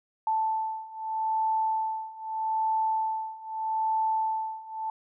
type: beating tone pair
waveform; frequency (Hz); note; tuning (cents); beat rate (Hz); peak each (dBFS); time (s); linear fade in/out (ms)
sine; 880 / 880.8; A5 / A5; 0 / +2; 0.8; -30 / -28; 0.27-4.9; 2
effects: none